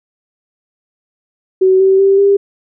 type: tone with pitch steps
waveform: sine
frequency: 376.7 / 383.9 / 391.3 / 398.9 Hz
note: F#4 / G4 / G4 / G4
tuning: +31 / -36 / -3 / +30 cents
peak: -6 dBFS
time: 1.61-2.37 s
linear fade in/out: 10 ms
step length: 190 ms
effects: none